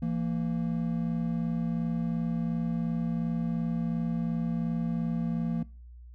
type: tone pair together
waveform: triangle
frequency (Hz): 167.7 / 230.5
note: E3 / A#3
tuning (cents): +30 / -19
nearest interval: tritone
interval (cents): 551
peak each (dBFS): -28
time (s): 0.02-5.63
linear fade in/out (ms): 5
effects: noise-tail reverb RT60 0.4 s tail -22 dB re dry + added 60 Hz sine -45 dBFS peak until 6.14 s